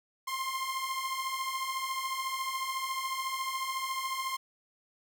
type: beating tone pair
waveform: sawtooth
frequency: 1046.5 / 1060.5 Hz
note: C6 / C6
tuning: 0 / +23 cents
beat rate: 14 Hz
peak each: -34 / -30 dBFS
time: 0.27-4.37 s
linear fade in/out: 10 ms
effects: none